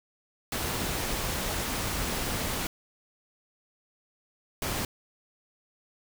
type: noise bursts at uneven times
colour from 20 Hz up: pink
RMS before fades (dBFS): -31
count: 2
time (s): 0.52-2.67 / 4.62-4.85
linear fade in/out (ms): 2
effects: none